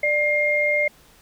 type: tone pair together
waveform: sine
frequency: 594 / 2121 Hz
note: D5 / C7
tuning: +20 / +23 cents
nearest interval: octave + minor seventh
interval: 2203 cents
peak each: -22 / -19 dBFS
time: 0.03-0.88 s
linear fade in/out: 5 ms
effects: pink hiss -53 dBFS RMS until 1.21 s